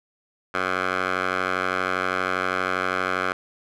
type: tone with band-pass filter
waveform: 10% pulse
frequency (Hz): 92.5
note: F#2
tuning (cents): 0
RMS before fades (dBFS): -25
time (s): 0.54-3.33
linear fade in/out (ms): 5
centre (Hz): 1400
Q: 1.7
effects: none